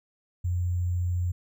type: tone with sample-and-hold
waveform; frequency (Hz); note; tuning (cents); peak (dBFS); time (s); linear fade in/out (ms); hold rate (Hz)
sine; 88.6; F2; +25; -24; 0.44-1.32; 10; 7350
effects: none